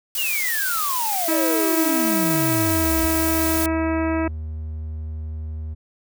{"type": "noise", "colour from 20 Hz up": "blue", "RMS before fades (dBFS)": -25, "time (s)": [0.15, 3.66], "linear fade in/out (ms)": 2}
{"type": "exponential sweep", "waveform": "triangle", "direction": "down", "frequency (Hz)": [2960, 58.27], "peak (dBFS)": -22, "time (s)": [0.17, 3.07], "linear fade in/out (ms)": 20}
{"type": "harmonic tone", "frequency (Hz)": 323.4, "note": "E4", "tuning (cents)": -33, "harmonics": [1, 2, 3, 4, 5, 6, 7, 8], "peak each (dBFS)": [-21, -27, -31, -33, -35, -37, -38, -39], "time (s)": [1.28, 4.28], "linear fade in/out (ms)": 5}
{"type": "tone", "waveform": "triangle", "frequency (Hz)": 78, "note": "D#2", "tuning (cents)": 5, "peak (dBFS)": -25, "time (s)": [3.01, 5.75], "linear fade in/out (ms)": 20}
{"effects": []}